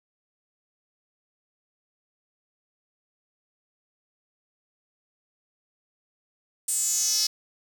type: tone with high-pass filter sweep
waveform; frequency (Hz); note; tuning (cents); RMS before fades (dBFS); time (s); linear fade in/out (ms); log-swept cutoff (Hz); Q
sawtooth; 428.5; A4; -46; -25; 6.68-7.27; 5; 8500 to 5100; 5.9
effects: none